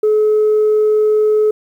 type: tone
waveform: sine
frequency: 427.6 Hz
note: A4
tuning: 49 cents flat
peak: -8 dBFS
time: 0.03-1.51 s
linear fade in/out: 5 ms
effects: tanh soft clip ceiling -7 dBFS + 8-bit